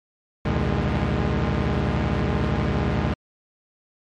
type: tone cluster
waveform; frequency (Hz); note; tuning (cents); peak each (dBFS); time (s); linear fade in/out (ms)
sawtooth; 64.4 / 81.7 / 117.9 / 150.6 / 205.2; C2 / E2 / A#2 / D3 / G#3; -27 / -15 / +20 / +44 / -21; -23; 0.45-3.14; 5
effects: low-pass 3000 Hz 12 dB/octave + MP3 64 kbps